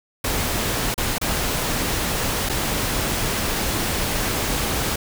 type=noise with dropouts; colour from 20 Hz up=pink; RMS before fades=-23 dBFS; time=0.24-4.96 s; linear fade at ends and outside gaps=5 ms; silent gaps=0.943-0.978 / 1.183-1.213 / 2.49-2.495 s; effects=none